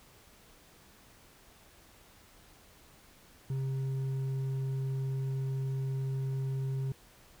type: tone with hard clipping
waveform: sine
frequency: 133.7 Hz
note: C3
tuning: 38 cents sharp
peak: -32 dBFS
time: 3.5-6.92 s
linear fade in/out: 2 ms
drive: 4 dB
effects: pink hiss -59 dBFS RMS until 7.4 s